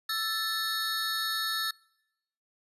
square tone cluster, 1326 / 1755 / 3749 / 4357 Hz, E6 / A6 / A#7 / C#8, +10 / -5 / +9 / -31 cents, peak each -36 / -35 / -35 / -35 dBFS, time 0.09-1.71 s, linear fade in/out 5 ms, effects noise-tail reverb RT60 0.9 s tail -26 dB re dry + resampled to 32000 Hz

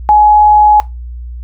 sine tone, 842 Hz, G#5, 24 cents sharp, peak -3 dBFS, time 0.09-0.8 s, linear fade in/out 0 ms, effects noise-tail reverb RT60 0.2 s tail -19 dB re dry + added 60 Hz sine -22 dBFS peak until 1.43 s

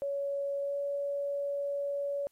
sine tone with pitch glide, 561 to 565.9 Hz, C#5 to C#5, +21 to +36 cents, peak -30 dBFS, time 0.02-2.27 s, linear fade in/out 0 ms, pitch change +15 cents, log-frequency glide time 0.59-0.77 s, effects white hiss -72 dBFS RMS until 2.31 s + MP3 64 kbps

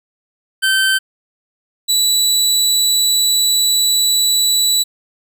25% pulse tone pair in turn, 1547 / 3945 Hz, G6 / B7, -23 / -3 cents, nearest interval octave + major third, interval 1620 cents, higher second, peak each -8 dBFS, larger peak neither, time 0.62-0.99 / 1.88-4.84 s, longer second, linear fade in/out 20 ms, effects none

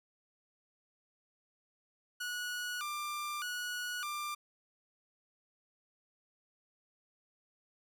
sawtooth tone with vibrato, 1318.5 Hz, E6, in tune, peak -33 dBFS, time 2.2-4.35 s, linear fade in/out 10 ms, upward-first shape square, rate 0.82 Hz, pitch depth 180 cents each way, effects none

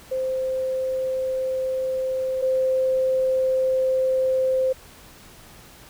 sine tone pair in turn, 521 / 521 Hz, C5 / C5, -7 / -7 cents, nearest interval unison, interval 0 cents, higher neither, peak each -22 / -18 dBFS, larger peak second, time 0.11-2.42 / 2.42-4.73 s, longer neither, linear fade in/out 10 ms, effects pink hiss -47 dBFS RMS until 5.89 s

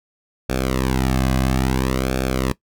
sawtooth tone with flanger, 65 Hz, C2, 11 cents flat, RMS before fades -20 dBFS, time 0.49-2.52 s, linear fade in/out 5 ms, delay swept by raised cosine 1 to 2.2 ms, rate 0.59 Hz, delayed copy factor -0.8, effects noise-tail reverb RT60 0.1 s tail -18 dB re dry

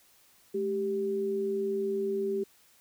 sine tone pair together, 213 / 392 Hz, G#3 / G4, +44 / 0 cents, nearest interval major seventh, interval 1056 cents, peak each -36 / -28 dBFS, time 0.54-2.44 s, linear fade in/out 10 ms, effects white hiss -62 dBFS RMS until 2.8 s

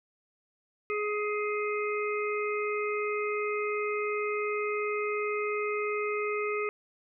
harmonic tone, 418.6 Hz, G#4, 14 cents sharp, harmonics 1 / 3 / 5 / 6, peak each -30 / -35 / -37 / -38 dBFS, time 0.9-6.69 s, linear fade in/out 0 ms, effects none

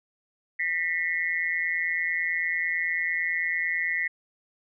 sine tone with amplitude modulation, 1975.5 Hz, B6, in tune, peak -20 dBFS, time 0.59-4.08 s, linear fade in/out 10 ms, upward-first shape sine, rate 169 Hz, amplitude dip 100%, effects none

